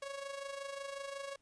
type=tone with amplitude modulation; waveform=sawtooth; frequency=554.4 Hz; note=C#5; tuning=in tune; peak=-35 dBFS; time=0.02-1.36 s; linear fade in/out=5 ms; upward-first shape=sine; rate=25.5 Hz; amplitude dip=60%; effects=pink hiss -75 dBFS RMS until 1.41 s + resampled to 22050 Hz